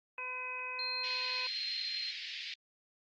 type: harmonic tone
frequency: 506 Hz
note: B4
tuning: 42 cents sharp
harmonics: 1 / 2 / 3 / 4 / 5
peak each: -51 / -44 / -50 / -50 / -39 dBFS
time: 0.18-1.47 s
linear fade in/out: 2 ms
type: tone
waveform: sine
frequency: 4174 Hz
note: C8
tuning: 5 cents flat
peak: -36 dBFS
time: 0.79-2.11 s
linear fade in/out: 2 ms
type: band-pass noise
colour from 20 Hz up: white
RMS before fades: -43 dBFS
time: 1.04-2.54 s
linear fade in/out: 2 ms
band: 1900 to 4700 Hz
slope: 48 dB/octave
effects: Opus 24 kbps